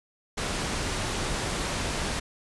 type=low-pass noise; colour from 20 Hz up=pink; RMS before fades=-30 dBFS; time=0.37-2.2 s; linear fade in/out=10 ms; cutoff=9600 Hz; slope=12 dB/octave; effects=resampled to 24000 Hz